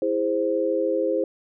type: chord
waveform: sine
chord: E augmented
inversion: none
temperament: equal with one note detuned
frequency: 329.6 / 410.3 / 523.3 Hz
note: E4 / G#4 / B#4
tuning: 0 / -21 / 0 cents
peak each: -26 / -26 / -23 dBFS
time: 0.02-1.24 s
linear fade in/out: 2 ms
effects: none